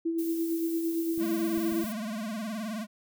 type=tone with tremolo; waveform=sine; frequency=331 Hz; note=E4; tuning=7 cents sharp; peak=-25 dBFS; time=0.05-1.84 s; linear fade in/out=10 ms; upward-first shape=sine; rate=8.8 Hz; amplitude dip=40%
type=noise; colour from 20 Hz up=violet; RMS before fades=-42 dBFS; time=0.18-1.93 s; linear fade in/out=10 ms
type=clicks; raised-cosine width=3 ms; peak=-32 dBFS; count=4; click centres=1.178 / 1.577 / 1.723 / 1.842 s
type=tone with vibrato; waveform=square; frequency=217.3 Hz; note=A3; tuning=21 cents flat; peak=-33 dBFS; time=1.18-2.87 s; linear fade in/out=50 ms; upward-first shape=sine; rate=19 Hz; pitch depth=110 cents each way
effects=none